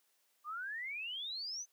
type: exponential sweep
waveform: sine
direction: up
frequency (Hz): 1168 to 6300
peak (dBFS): -39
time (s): 0.44-1.66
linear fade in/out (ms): 50
effects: white hiss -75 dBFS RMS until 1.72 s + high-pass 300 Hz 12 dB/octave